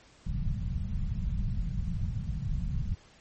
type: low-pass noise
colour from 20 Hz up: pink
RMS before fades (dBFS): -31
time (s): 0.26-2.95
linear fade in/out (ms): 10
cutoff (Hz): 190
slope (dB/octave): 48
effects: pink hiss -58 dBFS RMS until 3.2 s + MP3 32 kbps